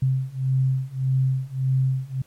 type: beating tone pair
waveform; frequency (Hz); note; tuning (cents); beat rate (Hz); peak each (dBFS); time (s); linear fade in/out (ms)
sine; 130.81 / 132.51; C3 / C3; 0 / +22; 1.7; -23 / -22; 0.02-2.22; 5
effects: pink hiss -58 dBFS RMS until 2.26 s + MP3 64 kbps